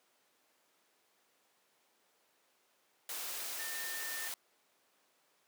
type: tone in noise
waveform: sine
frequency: 1807 Hz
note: A6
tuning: 46 cents sharp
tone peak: -43 dBFS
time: 3.59-4.28 s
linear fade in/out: 2 ms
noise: white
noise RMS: -41 dBFS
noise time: 3.09-4.34 s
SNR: -5 dB
effects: pink hiss -72 dBFS RMS until 5.47 s + high-pass 400 Hz 12 dB/octave